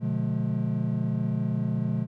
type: chord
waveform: triangle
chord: B diminished seventh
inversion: none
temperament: just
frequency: 123.47 / 148.16 / 177.8 / 213.4 Hz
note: B2 / D3 / F3 / Ab3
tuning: 0 / +16 / +31 / +47 cents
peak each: -27 / -29 / -29 / -28 dBFS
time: 0-2.07 s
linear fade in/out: 50 ms
effects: none